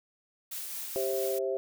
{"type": "noise with tremolo", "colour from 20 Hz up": "blue", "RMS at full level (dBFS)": -37, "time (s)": [0.51, 1.39], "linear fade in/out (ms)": 10, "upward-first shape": "triangle", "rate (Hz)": 4.5, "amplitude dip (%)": 30}
{"type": "chord", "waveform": "sine", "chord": "C major", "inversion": "second", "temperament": "equal with one note detuned", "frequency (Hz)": [392, 532.1, 659.3], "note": ["G4", "C5", "E5"], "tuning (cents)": [0, 29, 0], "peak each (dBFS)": [-31, -32, -36], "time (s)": [0.96, 1.57], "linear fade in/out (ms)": 0}
{"effects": []}